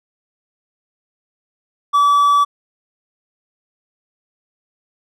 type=tone; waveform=triangle; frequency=1150 Hz; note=D6; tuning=37 cents flat; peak=-8 dBFS; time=1.93-2.45 s; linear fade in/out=20 ms; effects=none